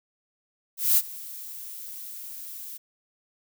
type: noise with ADSR envelope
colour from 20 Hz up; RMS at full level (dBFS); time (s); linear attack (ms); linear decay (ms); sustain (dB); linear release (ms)
violet; -18; 0.77-2.78; 200; 45; -21; 16
effects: none